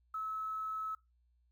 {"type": "tone with quantisation", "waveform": "sine", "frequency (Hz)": 1296, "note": "E6", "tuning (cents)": -30, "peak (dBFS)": -36, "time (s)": [0.14, 0.95], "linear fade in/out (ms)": 5, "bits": 11, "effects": ["noise-tail reverb RT60 0.2 s tail -20 dB re dry", "added 60 Hz sine -69 dBFS peak until 1.51 s"]}